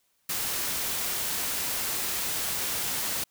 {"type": "noise", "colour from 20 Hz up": "white", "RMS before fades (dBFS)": -30, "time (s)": [0.29, 3.24], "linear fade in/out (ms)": 5, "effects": ["white hiss -71 dBFS RMS until 3.3 s"]}